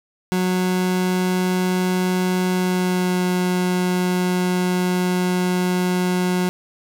30% pulse tone with pitch glide, 183.2 to 181.2 Hz, F#3 to F#3, -17 to -36 cents, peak -15 dBFS, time 0.32-6.49 s, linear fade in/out 0 ms, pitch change -19 cents, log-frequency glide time 2.5-3.25 s, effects none

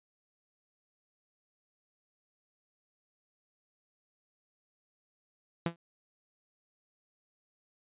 sawtooth tone with exponential decay, 169 Hz, E3, 43 cents sharp, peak -22 dBFS, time 5.66-5.76 s, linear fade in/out 2 ms, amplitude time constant 21 ms, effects resampled to 8000 Hz

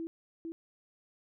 sine tone with echo, 329.6 Hz, E4, in tune, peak -35 dBFS, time 0-0.07 s, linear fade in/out 0 ms, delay 450 ms, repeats 1, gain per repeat -2 dB, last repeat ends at 0.52 s, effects none

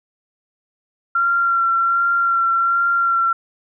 sine tone with vibrato, 1371 Hz, F6, 32 cents flat, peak -14 dBFS, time 1.15-3.33 s, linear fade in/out 5 ms, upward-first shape sine, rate 1.3 Hz, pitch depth 17 cents each way, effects none

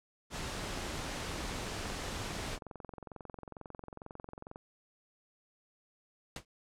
pink noise, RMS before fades -39 dBFS, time 0.3-2.59 s, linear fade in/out 50 ms
click train, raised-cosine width 1 ms, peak -31 dBFS, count 90, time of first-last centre 0.55-4.559 s, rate 22.2 Hz
pink noise with exponential decay, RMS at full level -36 dBFS, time 6.36-6.45 s, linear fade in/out 2 ms, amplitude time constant 19 ms
effects low-pass 8000 Hz 12 dB/octave

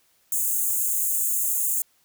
white high-pass noise, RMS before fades -24 dBFS, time 0.32-1.82 s, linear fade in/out 2 ms, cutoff 6600 Hz, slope 96 dB/octave, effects white hiss -64 dBFS RMS until 2.04 s

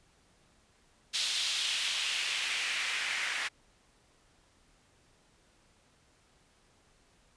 white noise with band-pass filter sweep, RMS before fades -33 dBFS, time 1.13-3.49 s, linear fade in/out 20 ms, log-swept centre 3800 to 1900 Hz, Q 2.1, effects pink hiss -66 dBFS RMS until 7.36 s + resampled to 22050 Hz

